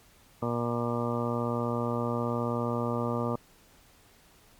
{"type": "harmonic tone", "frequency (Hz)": 119, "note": "A#2", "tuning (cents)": 36, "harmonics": [1, 2, 3, 4, 5, 6, 7, 8, 9, 10], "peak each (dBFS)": [-33, -32, -38, -34, -36, -44, -42, -40, -43, -37], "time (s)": [0.42, 3.36], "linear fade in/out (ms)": 5, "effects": ["pink hiss -59 dBFS RMS until 4.59 s", "MP3 96 kbps"]}